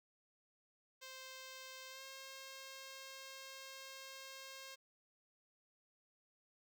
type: tone with pitch glide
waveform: 5% pulse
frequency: 523.3 to 534.9 Hz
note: C5 to C5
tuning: 0 to +38 cents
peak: -39 dBFS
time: 1.01-4.76 s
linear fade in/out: 20 ms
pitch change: +38 cents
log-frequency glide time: 1.9-2.03 s
effects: none